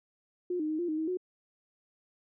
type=tone with pitch steps; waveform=sine; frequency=357.5 / 307.4 / 311.5 / 348.4 / 310.3 / 317.8 / 364.9 Hz; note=F4 / D#4 / D#4 / F4 / D#4 / D#4 / F#4; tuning=+41 / -21 / +2 / -4 / -5 / +37 / -24 cents; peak=-29 dBFS; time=0.5-1.172 s; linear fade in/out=5 ms; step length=96 ms; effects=none